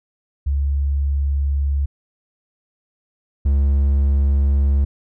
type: tone pair in turn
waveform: sine / triangle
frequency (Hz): 70.1 / 69.58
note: C#2 / C#2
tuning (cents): +20 / +7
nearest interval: unison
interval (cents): 13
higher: first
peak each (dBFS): -16 / -11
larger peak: second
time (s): 0.46-1.86 / 3.45-4.85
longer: neither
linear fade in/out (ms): 10
effects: none